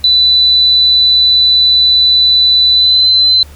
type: tone with pitch glide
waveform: sine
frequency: 3985 to 4048 Hz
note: B7 to B7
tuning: +15 to +42 cents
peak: -5 dBFS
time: 0.04-3.43 s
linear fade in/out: 2 ms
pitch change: +27 cents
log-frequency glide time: 2.73-3.07 s
effects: added 73 Hz sine -32 dBFS peak until 3.55 s + pink hiss -41 dBFS RMS until 3.55 s